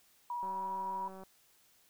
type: tone with vibrato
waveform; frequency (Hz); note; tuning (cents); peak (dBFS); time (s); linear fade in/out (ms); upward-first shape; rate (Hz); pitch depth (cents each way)
sine; 963; B5; -44; -35; 0.3-1.08; 2; square; 20; 19
type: click train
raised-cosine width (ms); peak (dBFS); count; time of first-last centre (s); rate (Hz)
1; -37; 154; 0.43-1.235; 190
effects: white hiss -67 dBFS RMS until 1.89 s